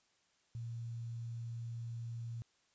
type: tone with quantisation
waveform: sine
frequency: 116.54 Hz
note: A#2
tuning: in tune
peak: -40 dBFS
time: 0.55-2.42 s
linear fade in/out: 0 ms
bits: 11
effects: white hiss -74 dBFS RMS until 2.74 s + resampled to 16000 Hz